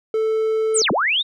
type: tone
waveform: triangle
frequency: 440 Hz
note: A4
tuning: in tune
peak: -15 dBFS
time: 0.14-0.82 s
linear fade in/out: 2 ms
type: linear two-way sweep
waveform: sine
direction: down then up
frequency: 9397 to 142.7 to 3839 Hz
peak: -16 dBFS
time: 0.74-1.23 s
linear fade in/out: 20 ms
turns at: 0.91 s
effects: none